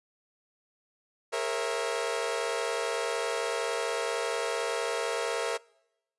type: chord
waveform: sawtooth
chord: A# half-diminished seventh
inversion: third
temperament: equal with one note detuned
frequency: 415.3 / 466.2 / 542 / 659.3 Hz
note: G#4 / A#4 / C#5 / E5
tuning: 0 / 0 / -39 / 0 cents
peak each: -34 / -28 / -31 / -31 dBFS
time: 1.32-5.58 s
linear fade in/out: 20 ms
effects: noise-tail reverb RT60 0.9 s tail -25 dB re dry + resampled to 24000 Hz